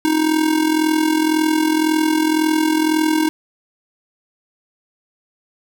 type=tone with amplitude modulation; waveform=square; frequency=313.1 Hz; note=D#4; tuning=11 cents sharp; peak=-12 dBFS; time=0.05-3.29 s; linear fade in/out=0 ms; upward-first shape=sine; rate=41.9 Hz; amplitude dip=65%; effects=none